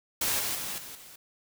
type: noise with level steps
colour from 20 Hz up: white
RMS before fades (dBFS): -28 / -31 / -35 / -43 / -49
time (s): 0.21-1.16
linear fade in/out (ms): 5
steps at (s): 0.39 / 0.55 / 0.78 / 0.95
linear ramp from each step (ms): 2
effects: none